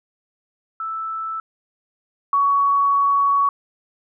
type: tone pair in turn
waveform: sine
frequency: 1318.5 / 1122.1 Hz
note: E6 / C#6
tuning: 0 / +21 cents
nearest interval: minor third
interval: 279 cents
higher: first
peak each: -24 / -14 dBFS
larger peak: second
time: 0.8-1.4 / 2.33-3.49 s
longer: second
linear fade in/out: 2 ms
effects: none